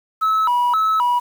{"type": "tone with vibrato", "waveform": "sine", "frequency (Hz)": 1123, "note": "C#6", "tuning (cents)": 22, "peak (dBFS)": -12, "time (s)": [0.21, 1.2], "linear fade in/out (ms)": 20, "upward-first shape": "square", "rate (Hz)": 1.9, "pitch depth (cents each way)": 250, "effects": ["tanh soft clip ceiling -13 dBFS", "7-bit"]}